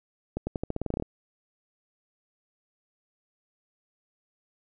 accelerating click train, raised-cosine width 2 ms, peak -16 dBFS, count 13, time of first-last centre 0.37-1.024 s, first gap 100 ms, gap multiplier 0.88, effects none

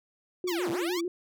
sine tone with vibrato, 349.2 Hz, F4, in tune, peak -28 dBFS, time 0.44-1.08 s, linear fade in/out 2 ms, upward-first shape square, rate 6.6 Hz, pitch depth 58 cents each way
10% pulse linear two-way sweep, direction down then up, 1183 to 103.83 to 1183 Hz, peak -25 dBFS, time 0.47-1.01 s, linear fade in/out 10 ms, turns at 0.7 s
violet noise with exponential decay, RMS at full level -38 dBFS, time 0.49-0.6 s, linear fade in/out 1 ms, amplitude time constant 23 ms
effects none

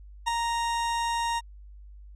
40% pulse tone with ADSR envelope, 932.3 Hz, A#5, in tune, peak -20 dBFS, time 0.26-1.41 s, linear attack 23 ms, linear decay 3 ms, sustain -5 dB, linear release 32 ms, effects added 50 Hz sine -44 dBFS peak until 2.15 s + resampled to 22050 Hz

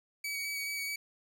sawtooth tone with vibrato, 2268 Hz, C#7, 39 cents sharp, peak -31 dBFS, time 0.24-0.96 s, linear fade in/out 5 ms, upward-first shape square, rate 4.7 Hz, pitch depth 12 cents each way, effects none

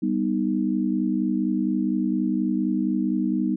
sine chord, G augmented, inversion none, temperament equal, 196 / 246.9 / 311.1 Hz, G3 / B3 / D#4, 0 / 0 / 0 cents, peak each -25 dBFS, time 0.02-3.56 s, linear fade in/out 10 ms, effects none

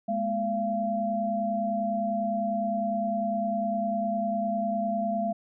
sine tone cluster, 209.8 / 239.7 / 683 Hz, G#3 / A#3 / F5, +18 / +48 / -39 cents, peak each -30 / -36 / -27 dBFS, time 0.08-5.33 s, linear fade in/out 10 ms, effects none

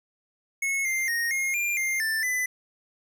square tone with pitch steps, 2187 / 2098 / 1862 / 2140 / 2392 / 2109 / 1774 / 2004 Hz, C#7 / C7 / A#6 / C7 / D7 / C7 / A6 / B6, -24 / +4 / -2 / +38 / +31 / +13 / +14 / +25 cents, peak -25 dBFS, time 0.62-2.46 s, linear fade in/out 5 ms, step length 230 ms, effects none

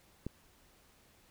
click, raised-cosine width 3 ms, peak -24 dBFS, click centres 0.266 s, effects pink hiss -65 dBFS RMS until 1.3 s

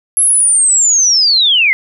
sine linear sweep, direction down, 11160 to 2013 Hz, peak -7 dBFS, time 0.17-1.73 s, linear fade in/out 0 ms, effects none

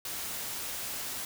white noise, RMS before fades -37 dBFS, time 0.05-1.25 s, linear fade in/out 2 ms, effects none

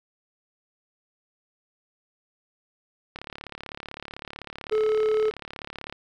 click train, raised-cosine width 0.3 ms, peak -20 dBFS, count 100, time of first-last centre 3.16-5.925 s, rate 35.8 Hz
triangle tone, 432.1 Hz, A4, 31 cents flat, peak -18 dBFS, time 4.71-5.31 s, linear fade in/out 20 ms
effects none

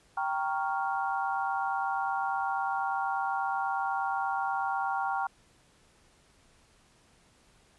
sine chord, G half-diminished seventh, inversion none, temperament equal, 784 / 932.3 / 1108.7 / 1396.9 Hz, G5 / Bb5 / Db6 / F6, 0 / 0 / 0 / 0 cents, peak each -31 / -34 / -36 / -35 dBFS, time 0.17-5.27 s, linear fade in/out 5 ms, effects pink hiss -63 dBFS RMS until 7.78 s + resampled to 24000 Hz

